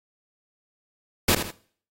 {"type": "noise with echo", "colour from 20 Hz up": "pink", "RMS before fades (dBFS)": -19, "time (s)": [1.28, 1.35], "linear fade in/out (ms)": 5, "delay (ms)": 79, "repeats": 2, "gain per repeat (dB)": -9, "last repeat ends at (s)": 1.508, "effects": ["noise-tail reverb RT60 0.5 s tail -19 dB re dry", "AAC 48 kbps"]}